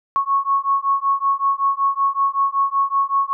sine beating tone pair, 1100 / 1105.3 Hz, C#6 / C#6, -14 / -5 cents, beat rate 5.3 Hz, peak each -19 dBFS, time 0.16-3.33 s, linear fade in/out 0 ms, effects none

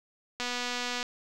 click train, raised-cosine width 0.2 ms, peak -16 dBFS, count 155, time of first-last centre 0.4-1.029 s, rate 245 Hz, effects none

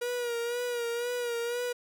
45% pulse tone with vibrato, 478.7 Hz, A#4, 46 cents sharp, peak -30 dBFS, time 0.01-1.73 s, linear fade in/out 10 ms, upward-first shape sine, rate 2 Hz, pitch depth 43 cents each way, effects none

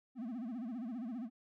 triangle tone with vibrato, 238.1 Hz, A#3, 37 cents sharp, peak -37 dBFS, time 0.15-1.3 s, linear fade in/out 50 ms, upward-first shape sine, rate 15 Hz, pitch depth 180 cents each way, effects none

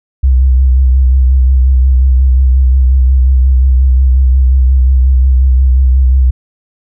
sine tone with vibrato, 64.6 Hz, C2, 21 cents flat, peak -4 dBFS, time 0.23-6.31 s, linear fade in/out 10 ms, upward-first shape sine, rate 5.6 Hz, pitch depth 46 cents each way, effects none

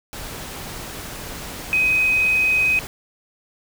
sine tone in noise, 2518 Hz, D#7, 20 cents sharp, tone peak -15 dBFS, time 1.73-2.79 s, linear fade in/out 0 ms, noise pink, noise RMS -33 dBFS, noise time 0.13-2.87 s, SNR +15 dB, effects none

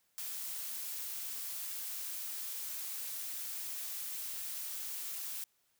blue noise, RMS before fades -41 dBFS, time 0.18-5.44 s, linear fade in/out 0 ms, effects white hiss -75 dBFS RMS until 5.79 s

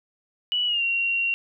sine tone with pitch glide, 2948 to 2751 Hz, F#7 to F7, -7 to -27 cents, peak -21 dBFS, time 0.52-1.34 s, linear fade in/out 0 ms, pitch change -120 cents, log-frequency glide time 0.66-0.83 s, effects none

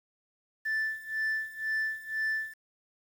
sine tone with tremolo, 1760 Hz, A6, in tune, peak -24 dBFS, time 0.65-2.54 s, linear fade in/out 10 ms, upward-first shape sine, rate 2 Hz, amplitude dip 90%, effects tanh soft clip ceiling -26 dBFS + 9-bit

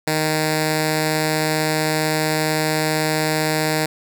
5% pulse tone with notch filter, 155.56 Hz, D#3, in tune, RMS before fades -20 dBFS, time 0.07-3.86 s, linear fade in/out 5 ms, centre 1200 Hz, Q 1.4, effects none

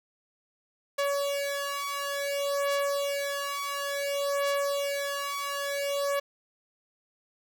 sawtooth beating tone pair, 564 / 564.57 Hz, C#5 / C#5, +30 / +32 cents, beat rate 0.57 Hz, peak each -27 dBFS, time 0.98-6.2 s, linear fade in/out 10 ms, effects none

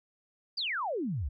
sine exponential sweep, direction down, 4978 to 59 Hz, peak -30 dBFS, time 0.57-1.29 s, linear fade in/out 10 ms, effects none

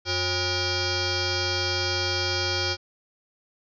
sine tone with frequency modulation, 2346 Hz, D7, 2 cents flat, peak -23 dBFS, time 0.05-2.77 s, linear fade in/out 50 ms, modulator 451 Hz, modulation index 6.7, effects none

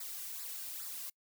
blue noise with flanger, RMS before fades -43 dBFS, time 0-1.1 s, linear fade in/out 5 ms, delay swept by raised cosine 0.32 to 2.32 ms, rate 2.4 Hz, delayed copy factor -0.75, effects noise-tail reverb RT60 0.1 s tail -26 dB re dry

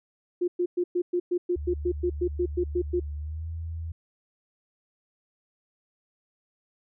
sine tone bursts, 354.2 Hz, F4, 24 cents sharp, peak -22 dBFS, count 15, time 0.41-3 s, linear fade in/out 10 ms, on 70 ms, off 110 ms
sine tone with pitch glide, 73.42 to 81.94 Hz, D2 to E2, 0 to -10 cents, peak -31 dBFS, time 1.56-3.92 s, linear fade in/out 5 ms, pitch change +190 cents, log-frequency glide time 3.15-3.48 s
effects none

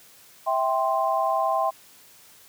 sine chord, C major, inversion first, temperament just, 654.1 / 784.9 / 1046.5 Hz, E5 / G5 / C6, -14 / +2 / 0 cents, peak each -25 dBFS, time 0.46-1.71 s, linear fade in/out 20 ms, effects white hiss -52 dBFS RMS until 2.48 s + high-pass 60 Hz 12 dB/octave

